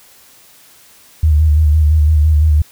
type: tone with vibrato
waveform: sine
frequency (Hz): 76.6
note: D#2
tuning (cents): -27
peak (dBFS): -7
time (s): 1.23-2.62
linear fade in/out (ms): 5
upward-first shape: square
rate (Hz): 5.9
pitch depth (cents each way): 43
effects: white hiss -45 dBFS RMS until 2.71 s